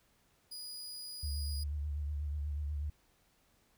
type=tone; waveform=sawtooth; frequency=4916 Hz; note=D#8; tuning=22 cents flat; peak=-40 dBFS; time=0.51-1.64 s; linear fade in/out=10 ms
type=tone with vibrato; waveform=sine; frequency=73.42 Hz; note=D2; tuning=in tune; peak=-34 dBFS; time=1.23-2.9 s; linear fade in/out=5 ms; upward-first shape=triangle; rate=8.2 Hz; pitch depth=64 cents each way
effects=pink hiss -71 dBFS RMS until 3.77 s